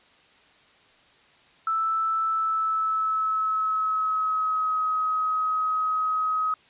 sine tone with pitch glide, 1318.5 to 1267.7 Hz, E6 to D#6, 0 to +32 cents, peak -22 dBFS, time 1.67-6.54 s, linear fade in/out 2 ms, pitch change -68 cents, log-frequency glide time 2.23-4.82 s, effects white hiss -57 dBFS RMS until 6.69 s + resampled to 8000 Hz

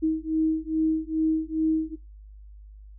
sine beating tone pair, 315.8 / 318.2 Hz, D#4 / D#4, +26 / +39 cents, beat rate 2.4 Hz, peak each -25 dBFS, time 0.02-1.96 s, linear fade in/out 20 ms, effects noise-tail reverb RT60 0.2 s tail -19 dB re dry + added 51 Hz sine -43 dBFS peak until 2.98 s

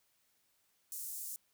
pink high-pass noise, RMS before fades -43 dBFS, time 0.92-1.36 s, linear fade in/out 0 ms, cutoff 7400 Hz, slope 24 dB/octave, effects white hiss -75 dBFS RMS until 1.53 s

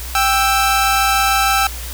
sawtooth tone pair together, 785.8 / 1318.5 Hz, G5 / E6, +4 / 0 cents, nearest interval major sixth, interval 896 cents, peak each -12 dBFS, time 0.15-1.67 s, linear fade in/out 2 ms, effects added 60 Hz sine -27 dBFS peak until 1.93 s + white hiss -31 dBFS RMS until 1.93 s

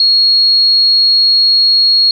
sine tone, 4304 Hz, C8, 48 cents sharp, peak -6 dBFS, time 0-2.11 s, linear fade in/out 2 ms, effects none

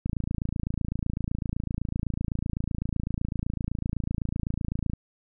click train, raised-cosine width 5 ms, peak -16 dBFS, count 137, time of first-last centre 0.06-4.935 s, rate 27.9 Hz, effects none

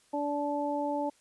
harmonic tone, 290 Hz, D4, 22 cents flat, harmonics 1 / 2 / 3, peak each -33 / -33 / -33 dBFS, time 0.13-1.1 s, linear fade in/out 10 ms, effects white hiss -65 dBFS RMS until 1.2 s + resampled to 24000 Hz

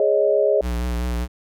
sine chord, Ab suspended fourth, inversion none, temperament equal, 415.3 / 554.4 / 622.3 Hz, Ab4 / Db5 / Eb5, 0 / 0 / 0 cents, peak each -19 dBFS, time 0-0.61 s, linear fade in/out 2 ms
square tone with vibrato, 60.1 Hz, B1, 46 cents flat, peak -22 dBFS, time 0.61-1.28 s, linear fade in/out 50 ms, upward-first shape sine, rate 5 Hz, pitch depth 43 cents each way
effects none

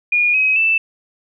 sine tone with pitch steps, 2436 / 2539 / 2647 Hz, D#7 / D#7 / E7, -37 / +34 / +7 cents, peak -12 dBFS, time 0.12-0.78 s, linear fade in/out 5 ms, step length 220 ms, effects none

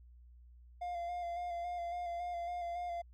triangle tone with vibrato, 698.5 Hz, F5, in tune, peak -35 dBFS, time 0.81-3.02 s, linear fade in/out 10 ms, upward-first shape square, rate 3.6 Hz, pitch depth 23 cents each way, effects added 60 Hz sine -55 dBFS peak until 3.13 s

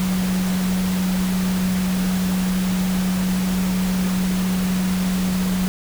sine tone in noise, 185 Hz, F#3, in tune, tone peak -18 dBFS, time 0-5.68 s, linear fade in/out 0 ms, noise pink, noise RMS -29 dBFS, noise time 0-5.68 s, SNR +8 dB, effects none

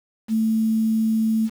sine tone with quantisation, 221.5 Hz, A3, 12 cents sharp, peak -17 dBFS, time 0.28-1.5 s, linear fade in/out 50 ms, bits 7, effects none

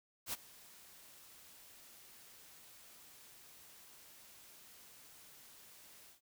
white noise with ADSR envelope, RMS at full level -38 dBFS, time 0.26-6.21 s, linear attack 70 ms, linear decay 25 ms, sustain -21 dB, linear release 120 ms, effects none

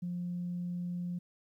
sine tone, 176.3 Hz, F3, 17 cents sharp, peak -33 dBFS, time 0.02-1.19 s, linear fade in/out 10 ms, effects tanh soft clip ceiling -29 dBFS + 12-bit

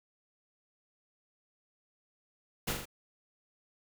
pink noise with echo, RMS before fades -33 dBFS, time 2.67-2.73 s, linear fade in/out 10 ms, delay 42 ms, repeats 3, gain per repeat -4 dB, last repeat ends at 2.856 s, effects none

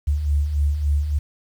sine beating tone pair, 70 / 73.5 Hz, C#2 / D2, +18 / +2 cents, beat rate 3.5 Hz, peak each -26 / -18 dBFS, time 0.07-1.19 s, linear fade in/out 10 ms, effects 8-bit

